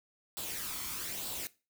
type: noise with flanger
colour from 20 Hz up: white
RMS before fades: -39 dBFS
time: 0.37-1.47 s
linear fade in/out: 0 ms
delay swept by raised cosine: 0.24 to 0.93 ms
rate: 1.1 Hz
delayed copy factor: +0.55
effects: noise-tail reverb RT60 0.3 s tail -19 dB re dry